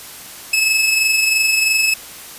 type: tone with amplitude modulation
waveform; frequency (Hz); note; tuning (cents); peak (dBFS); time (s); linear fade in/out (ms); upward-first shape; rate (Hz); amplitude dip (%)
sawtooth; 2594; E7; -28; -8; 0.53-1.94; 5; sine; 23; 40
effects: white hiss -35 dBFS RMS until 2.38 s + resampled to 32000 Hz